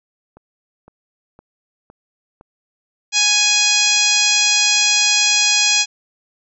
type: click train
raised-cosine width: 1 ms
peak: -28 dBFS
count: 5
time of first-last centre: 0.37-2.411 s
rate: 1.96 Hz
type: harmonic tone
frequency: 830.6 Hz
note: G#5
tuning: in tune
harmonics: 1 / 2 / 3 / 4 / 5 / 6 / 7 / 8 / 9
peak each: -29 / -28 / -18 / -20 / -21 / -20 / -21 / -21 / -24 dBFS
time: 3.12-5.86 s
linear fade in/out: 50 ms
effects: none